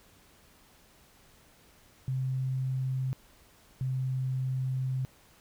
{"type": "tone pair in turn", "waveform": "sine", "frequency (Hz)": [130.81, 130.34], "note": ["C3", "C3"], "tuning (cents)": [0, -6], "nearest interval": "unison", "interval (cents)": 6, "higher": "first", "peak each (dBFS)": [-28, -28], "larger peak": "neither", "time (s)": [[2.08, 3.13], [3.81, 5.05]], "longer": "second", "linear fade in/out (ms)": 0, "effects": ["pink hiss -60 dBFS RMS until 5.4 s"]}